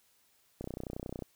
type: click train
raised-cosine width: 2 ms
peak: -25 dBFS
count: 20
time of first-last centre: 0.61-1.223 s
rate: 31 Hz
effects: white hiss -69 dBFS RMS until 1.35 s